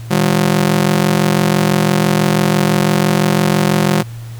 sawtooth ring-modulated tone, 179.4 Hz, F3, 47 cents sharp, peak -4 dBFS, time 0.1-4.03 s, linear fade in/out 20 ms, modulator 23 Hz, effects added 116 Hz sine -26 dBFS peak until 4.39 s + pink hiss -41 dBFS RMS until 4.39 s

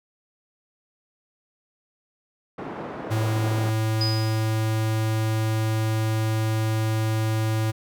pink band-pass noise, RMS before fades -34 dBFS, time 2.58-3.7 s, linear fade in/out 5 ms, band 200 to 1100 Hz, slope 12 dB/octave
square tone, 110 Hz, A2, in tune, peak -22 dBFS, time 3.1-7.72 s, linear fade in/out 20 ms
sine tone with exponential decay, 4978 Hz, D#8, in tune, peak -22 dBFS, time 4.01-4.66 s, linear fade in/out 2 ms, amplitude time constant 140 ms
effects none

